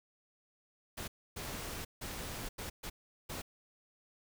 pink noise bursts at uneven times, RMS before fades -42 dBFS, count 6, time 0.97-1.08 / 1.36-1.85 / 2.01-2.49 / 2.58-2.7 / 2.83-2.9 / 3.29-3.42 s, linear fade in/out 10 ms, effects none

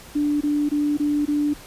sine tone bursts, 293.7 Hz, D4, in tune, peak -18 dBFS, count 5, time 0.15-1.538 s, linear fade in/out 10 ms, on 260 ms, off 22 ms, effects pink hiss -43 dBFS RMS until 1.66 s + resampled to 32000 Hz

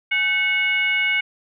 sine tone with frequency modulation, 2204 Hz, C#7, 11 cents flat, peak -17 dBFS, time 0.11-1.21 s, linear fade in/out 10 ms, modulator 682 Hz, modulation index 0.75, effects none

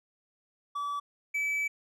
triangle tone pair in turn, 1150 / 2300 Hz, D6 / D7, -37 / -37 cents, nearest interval octave, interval 1200 cents, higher second, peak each -29 / -26 dBFS, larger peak second, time 0.75-1 / 1.34-1.68 s, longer second, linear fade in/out 10 ms, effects none

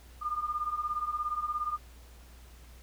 sine beating tone pair, 1200 / 1217 Hz, D6 / D#6, +37 / -39 cents, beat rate 17 Hz, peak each -35 / -32 dBFS, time 0.21-1.78 s, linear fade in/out 20 ms, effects added 60 Hz sine -50 dBFS peak until 2.82 s + pink hiss -58 dBFS RMS until 2.82 s

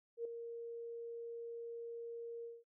sine tone with ADSR envelope, 466.2 Hz, A#4, in tune, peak -35 dBFS, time 0.17-2.64 s, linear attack 81 ms, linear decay 3 ms, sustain -8 dB, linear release 200 ms, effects noise-tail reverb RT60 0.1 s tail -24 dB re dry

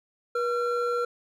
triangle tone pair together, 481.9 / 1363 Hz, B4 / F6, -43 / -43 cents, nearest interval octave + tritone, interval 1800 cents, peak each -24 / -27 dBFS, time 0.35-1.05 s, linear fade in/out 5 ms, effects none

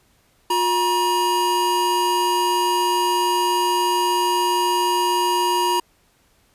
square tone pair together, 357.3 / 955 Hz, F4 / A#5, +40 / +42 cents, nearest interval octave + perfect fourth, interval 1702 cents, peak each -24 / -19 dBFS, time 0.5-5.8 s, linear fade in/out 5 ms, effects pink hiss -60 dBFS RMS until 6.54 s + resampled to 32000 Hz

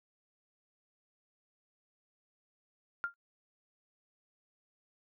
sine tone with exponential decay, 1397 Hz, F6, in tune, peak -27 dBFS, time 3.04-3.14 s, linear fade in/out 0 ms, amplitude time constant 21 ms, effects noise-tail reverb RT60 0.1 s tail -22 dB re dry

